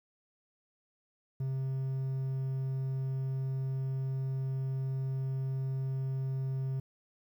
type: tone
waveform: triangle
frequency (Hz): 133.1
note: C3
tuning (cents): +30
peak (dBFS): -29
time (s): 1.4-6.8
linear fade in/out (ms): 5
effects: 11-bit